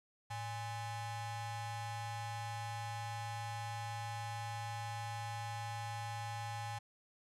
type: ring-modulated tone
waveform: 45% pulse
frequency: 466.2 Hz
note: A#4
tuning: in tune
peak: -37 dBFS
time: 0.3-6.79 s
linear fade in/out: 10 ms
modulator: 357 Hz
effects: low-pass 10000 Hz 12 dB/octave